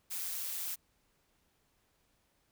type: noise with amplitude modulation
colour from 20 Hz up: blue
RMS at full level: -36 dBFS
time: 0.1-0.76 s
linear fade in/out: 20 ms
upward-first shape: sine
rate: 176 Hz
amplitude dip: 50%
effects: pink hiss -74 dBFS RMS until 2.51 s